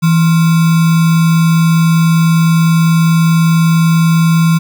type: tone with sample-and-hold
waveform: sine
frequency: 164.81 Hz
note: E3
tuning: in tune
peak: -6 dBFS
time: 0.02-4.59 s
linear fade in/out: 20 ms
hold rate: 1225 Hz
effects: none